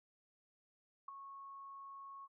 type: tone with ADSR envelope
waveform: sine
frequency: 1100 Hz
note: C#6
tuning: 14 cents flat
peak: -40 dBFS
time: 1.08-2.28 s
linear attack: 6 ms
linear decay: 6 ms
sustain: -9 dB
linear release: 39 ms
effects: none